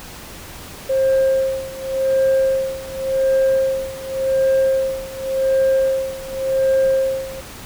sine tone with tremolo, 532 Hz, C5, 29 cents sharp, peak -10 dBFS, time 0.89-7.41 s, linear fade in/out 10 ms, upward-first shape sine, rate 0.89 Hz, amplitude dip 90%, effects tanh soft clip ceiling -11 dBFS + pink hiss -36 dBFS RMS until 7.65 s

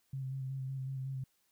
sine tone with vibrato, 133.1 Hz, C3, 30 cents sharp, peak -36 dBFS, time 0.13-1.24 s, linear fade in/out 5 ms, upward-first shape square, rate 5.4 Hz, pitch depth 22 cents each way, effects white hiss -75 dBFS RMS until 1.51 s

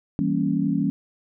sine chord, E diminished seventh, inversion none, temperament equal with one note detuned, 164.24 / 196 / 233.1 / 277.2 Hz, E3 / G3 / Bb3 / Db4, -6 / 0 / 0 / 0 cents, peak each -26 / -25 / -27 / -24 dBFS, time 0.19-0.9 s, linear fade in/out 0 ms, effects none

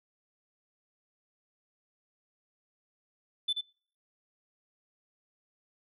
sine tone with echo, 3511 Hz, A7, 4 cents flat, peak -24 dBFS, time 3.48-3.53 s, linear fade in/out 10 ms, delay 82 ms, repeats 1, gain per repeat -6 dB, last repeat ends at 3.612 s, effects noise-tail reverb RT60 0.5 s tail -26 dB re dry + tanh soft clip ceiling -25 dBFS

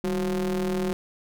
square ring-modulated tone, 87.31 Hz, F2, in tune, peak -22 dBFS, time 0.04-0.93 s, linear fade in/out 0 ms, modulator 282 Hz, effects none

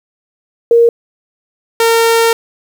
sine / sawtooth tone pair in turn, 467.6 / 458.2 Hz, A#4 / A#4, +5 / -30 cents, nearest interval unison, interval 35 cents, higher first, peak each -4 dBFS, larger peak neither, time 0.71-0.89 / 1.8-2.33 s, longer second, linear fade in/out 2 ms, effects 7-bit

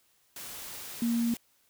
sine tone in noise, 233.9 Hz, A#3, 6 cents sharp, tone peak -25 dBFS, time 1.02-1.34 s, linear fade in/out 2 ms, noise white, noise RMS -42 dBFS, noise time 0.36-1.37 s, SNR +14 dB, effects white hiss -68 dBFS RMS until 1.69 s

